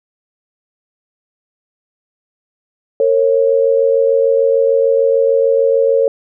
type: tone pair together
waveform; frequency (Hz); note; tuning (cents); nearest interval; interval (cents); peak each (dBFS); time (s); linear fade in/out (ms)
sine; 458.3 / 545; A#4 / C#5; -29 / -29; minor third; 300; -12; 3-6.08; 2
effects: none